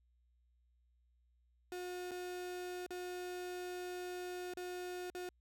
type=tone with dropouts; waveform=35% pulse; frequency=360 Hz; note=F#4; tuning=47 cents flat; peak=-40 dBFS; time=1.72-5.29 s; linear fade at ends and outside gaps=1 ms; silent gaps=2.11-2.115 / 2.864-2.906 / 4.537-4.571 / 5.101-5.149 s; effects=added 60 Hz sine -70 dBFS peak until 5.4 s